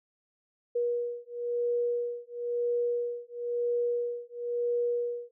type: beating tone pair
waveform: sine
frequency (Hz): 479.3 / 480.29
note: A#4 / B4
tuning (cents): +48 / -48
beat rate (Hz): 0.99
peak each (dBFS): -31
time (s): 0.75-5.31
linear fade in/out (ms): 10
effects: none